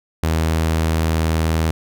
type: tone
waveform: sawtooth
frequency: 80.4 Hz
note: E2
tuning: 43 cents flat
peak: -12 dBFS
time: 0.23-1.71 s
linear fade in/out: 0 ms
effects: none